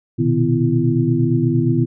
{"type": "tone cluster", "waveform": "sine", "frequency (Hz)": [120.1, 128.7, 154.2, 251.9, 336.4], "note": ["B2", "C3", "D#3", "B3", "E4"], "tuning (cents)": [-48, -28, -15, 34, 35], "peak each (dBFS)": -20, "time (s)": [0.18, 1.86], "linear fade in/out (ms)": 20, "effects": []}